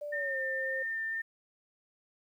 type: tone with pitch glide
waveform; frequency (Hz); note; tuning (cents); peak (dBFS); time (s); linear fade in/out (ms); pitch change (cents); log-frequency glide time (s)
sine; 587.3 to 529.3; D5 to C5; 0 to +20; -36; 0.01-0.83; 10; -180; 0.12-0.38
type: tone with vibrato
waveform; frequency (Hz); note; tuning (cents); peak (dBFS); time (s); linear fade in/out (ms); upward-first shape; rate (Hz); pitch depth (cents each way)
sine; 1808; A6; +47; -32; 0.12-1.22; 10; triangle; 1.9; 10
effects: 11-bit